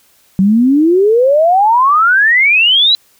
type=exponential sweep; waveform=sine; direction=up; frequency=185 to 4030 Hz; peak=-6 dBFS; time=0.39-2.95 s; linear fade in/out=0 ms; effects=white hiss -51 dBFS RMS until 3.19 s